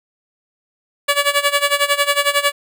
10% pulse tone with tremolo, 572 Hz, D5, 46 cents flat, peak -3 dBFS, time 1.08-2.52 s, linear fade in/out 10 ms, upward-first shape sine, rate 11 Hz, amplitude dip 85%, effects none

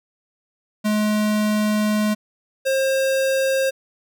square tone pair in turn, 211.9 / 534 Hz, G#3 / C5, +35 / +35 cents, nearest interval octave + major third, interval 1600 cents, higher second, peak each -18 dBFS, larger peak neither, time 0.84-2.15 / 2.65-3.71 s, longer first, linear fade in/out 20 ms, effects none

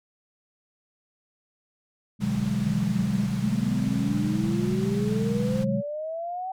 sine chord, G# half-diminished seventh, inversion first, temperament just, 124.59 / 149.51 / 186.89 / 207.7 Hz, B2 / D3 / F#3 / G#3, +16 / +31 / +18 / 0 cents, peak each -30 / -32 / -29 / -26 dBFS, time 2.19-5.83 s, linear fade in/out 50 ms
pink low-pass noise, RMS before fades -41 dBFS, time 2.2-5.65 s, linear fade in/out 20 ms, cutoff 8500 Hz, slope 12 dB/octave
sine exponential sweep, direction up, 157.1 to 764 Hz, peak -29 dBFS, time 2.66-6.52 s, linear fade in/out 5 ms
effects none

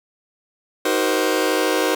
sawtooth chord, C half-diminished seventh, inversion first, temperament just, 314 / 376.7 / 470.9 / 523.3 Hz, Eb4 / Gb4 / Bb4 / C5, +16 / +31 / +18 / 0 cents, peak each -19 dBFS, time 0.85-1.95 s, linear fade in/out 5 ms, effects none

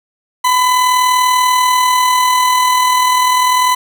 40% pulse tone with amplitude modulation, 1004 Hz, B5, 28 cents sharp, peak -7 dBFS, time 0.44-3.75 s, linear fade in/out 10 ms, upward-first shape sine, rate 40.3 Hz, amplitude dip 35%, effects none

